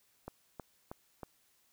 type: click train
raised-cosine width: 1 ms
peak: -28 dBFS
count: 4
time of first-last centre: 0.28-1.232 s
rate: 3.15 Hz
effects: white hiss -71 dBFS RMS until 1.72 s